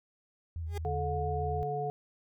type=tone with vibrato; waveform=sine; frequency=81.8 Hz; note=E2; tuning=13 cents flat; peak=-34 dBFS; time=0.56-1.63 s; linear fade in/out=0 ms; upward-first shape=triangle; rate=7.2 Hz; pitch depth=69 cents each way
type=tone with exponential growth; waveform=30% pulse; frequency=407.6 Hz; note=G#4; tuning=32 cents flat; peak=-32 dBFS; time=0.66-0.78 s; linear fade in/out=5 ms; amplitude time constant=25 ms
type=harmonic tone; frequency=144.5 Hz; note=D3; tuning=28 cents flat; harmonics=1 / 3 / 5; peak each=-37 / -35 / -34 dBFS; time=0.85-1.9 s; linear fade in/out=0 ms
effects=none